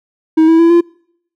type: tone with pitch steps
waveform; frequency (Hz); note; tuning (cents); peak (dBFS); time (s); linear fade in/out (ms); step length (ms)
triangle; 318.3 / 326.3 / 334.5 / 342.9; D#4 / E4 / E4 / F4; +39 / -18 / +25 / -32; -3; 0.37-0.81; 10; 110
effects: noise-tail reverb RT60 0.7 s tail -26 dB re dry